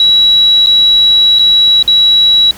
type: tone with dropouts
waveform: sine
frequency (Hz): 3900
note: B7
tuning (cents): -23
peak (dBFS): -4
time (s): 0-2.51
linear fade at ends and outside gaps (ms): 2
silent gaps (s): 0.662-0.669 / 1.388-1.393 / 1.827-1.877
effects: pink hiss -32 dBFS RMS until 2.57 s